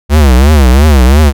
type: tone with vibrato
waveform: square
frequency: 69.3 Hz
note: C#2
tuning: in tune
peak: -3 dBFS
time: 0.09-1.33 s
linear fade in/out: 50 ms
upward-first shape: triangle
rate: 2.9 Hz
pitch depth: 240 cents each way
effects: none